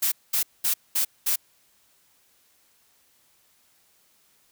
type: noise bursts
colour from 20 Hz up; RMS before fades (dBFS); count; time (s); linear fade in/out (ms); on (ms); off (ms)
blue; -23; 5; 0.02-1.36; 10; 100; 210
effects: white hiss -63 dBFS RMS until 4.51 s